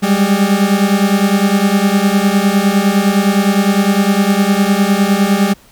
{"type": "beating tone pair", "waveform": "40% pulse", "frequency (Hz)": [194.7, 204.5], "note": ["G3", "G#3"], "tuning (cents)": [-12, -26], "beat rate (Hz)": 9.8, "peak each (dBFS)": -12, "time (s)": [0.02, 5.54], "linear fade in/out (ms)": 20, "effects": ["pink hiss -46 dBFS RMS until 5.71 s"]}